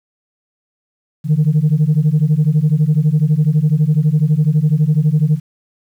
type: beating tone pair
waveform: sine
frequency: 146.83 / 158.83 Hz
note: D3 / D#3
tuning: 0 / +36 cents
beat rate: 12 Hz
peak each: -12 dBFS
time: 1.24-5.4 s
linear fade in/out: 50 ms
effects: tanh soft clip ceiling -6 dBFS + 8-bit